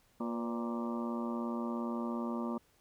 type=harmonic tone with a mistuned harmonic; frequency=117.3 Hz; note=A#2; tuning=11 cents sharp; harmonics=2 / 3 / 4 / 5 / 6 / 7 / 8 / 9 / 10; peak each=-35 / -42 / -48 / -45 / -54 / -52 / -46 / -50 / -46 dBFS; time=0.2-2.58 s; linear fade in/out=5 ms; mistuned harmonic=4; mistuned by=+92 cents; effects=pink hiss -69 dBFS RMS until 2.8 s